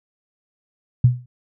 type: tone with exponential decay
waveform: sine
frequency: 123.47 Hz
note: B2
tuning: in tune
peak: -6 dBFS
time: 1.04-1.26 s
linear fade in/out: 5 ms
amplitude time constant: 46 ms
effects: none